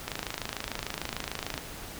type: click train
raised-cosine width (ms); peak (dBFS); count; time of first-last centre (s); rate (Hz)
0.2; -14; 41; 0.08-1.578; 26.7
effects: pink hiss -42 dBFS RMS until 1.99 s

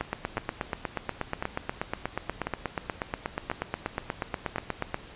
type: two click trains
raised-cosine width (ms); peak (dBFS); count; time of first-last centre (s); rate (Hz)
0.5; -13 / -14; 42 / 5; 0.01-4.944 / 0.38-4.56; 8.31 / 0.957
effects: pink hiss -47 dBFS RMS until 5.15 s + resampled to 8000 Hz

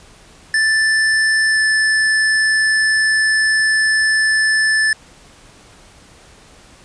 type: tone with pitch glide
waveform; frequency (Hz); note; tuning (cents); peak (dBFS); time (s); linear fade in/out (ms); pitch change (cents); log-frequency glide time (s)
square; 1760 to 1749.9; A6 to A6; 0 to -10; -13; 0.54-4.93; 2; -10; 1.5-1.59
effects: pink hiss -45 dBFS RMS until 6.84 s + resampled to 22050 Hz

